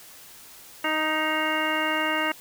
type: harmonic tone with a mistuned harmonic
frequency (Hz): 311.1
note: D#4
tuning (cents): 0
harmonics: 1 / 2 / 3 / 4 / 5 / 6 / 7 / 9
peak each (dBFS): -31 / -31 / -31 / -31 / -31 / -31 / -31 / -31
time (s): 0.84-2.32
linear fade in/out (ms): 5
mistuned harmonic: 6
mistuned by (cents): +18
effects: white hiss -47 dBFS RMS until 2.4 s